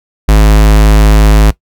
square tone, 52.7 Hz, G#1, 26 cents sharp, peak -3 dBFS, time 0.28-1.51 s, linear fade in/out 10 ms, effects noise-tail reverb RT60 0.1 s tail -18 dB re dry

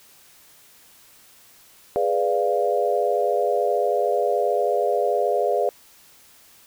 sine chord, G# diminished seventh, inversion none, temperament equal with one note detuned, 415.3 / 493.9 / 587.3 / 696.4 Hz, G#4 / B4 / D5 / F5, 0 / 0 / 0 / -5 cents, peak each -24 dBFS, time 1.96-5.69 s, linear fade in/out 0 ms, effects white hiss -52 dBFS RMS until 6.66 s

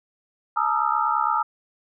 sine tone cluster, 862 / 931 / 1220 / 1286 / 1355 Hz, A5 / A#5 / D#6 / E6 / E6, -36 / -2 / -34 / -43 / +47 cents, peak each -26 dBFS, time 0.56-1.43 s, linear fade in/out 10 ms, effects none

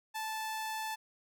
sawtooth tone, 876 Hz, A5, 8 cents flat, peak -32 dBFS, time 0.14-0.96 s, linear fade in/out 20 ms, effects none

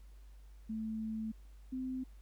sine tone pair in turn, 220 / 258.2 Hz, A3 / C4, 0 / -23 cents, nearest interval minor third, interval 277 cents, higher second, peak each -36 / -36 dBFS, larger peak neither, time 0.69-1.32 / 1.72-2.04 s, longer first, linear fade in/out 10 ms, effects added 50 Hz sine -52 dBFS peak until 2.21 s + pink hiss -71 dBFS RMS until 2.21 s

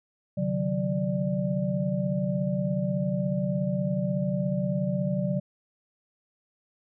sine tone cluster, 134.5 / 151.1 / 185.3 / 589 Hz, C3 / D3 / F#3 / D5, +48 / +50 / +3 / +5 cents, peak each -31 / -32 / -27 / -32 dBFS, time 0.37-5.4 s, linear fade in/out 10 ms, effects none

